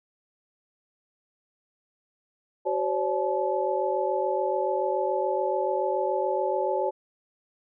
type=tone cluster; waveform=sine; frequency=376.4 / 527 / 574 / 862 Hz; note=F#4 / C5 / D5 / A5; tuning=+30 / +12 / -40 / -36 cents; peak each=-29 dBFS; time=2.65-6.91 s; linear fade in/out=20 ms; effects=none